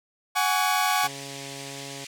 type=chord; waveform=sawtooth; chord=F# suspended second; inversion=none; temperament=equal with one note detuned; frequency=740 / 830.6 / 1130.1 Hz; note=F#5 / G#5 / C#6; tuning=0 / 0 / +33 cents; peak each=-22 dBFS; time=0.35-1.08 s; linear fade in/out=20 ms
type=band-pass noise; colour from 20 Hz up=pink; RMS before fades=-41 dBFS; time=0.87-2.07 s; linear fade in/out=5 ms; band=2100 to 9000 Hz; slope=24 dB/octave
type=tone; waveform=10% pulse; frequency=138.59 Hz; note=C#3; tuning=in tune; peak=-30 dBFS; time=1.03-2.05 s; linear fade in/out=10 ms
effects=none